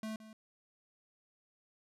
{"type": "tone with echo", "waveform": "square", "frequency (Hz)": 218.3, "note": "A3", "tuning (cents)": -13, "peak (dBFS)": -39, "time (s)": [0.03, 0.16], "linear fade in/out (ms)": 2, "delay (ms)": 170, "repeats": 1, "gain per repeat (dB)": -13, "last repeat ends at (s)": 0.33, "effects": ["low-pass 12000 Hz 12 dB/octave"]}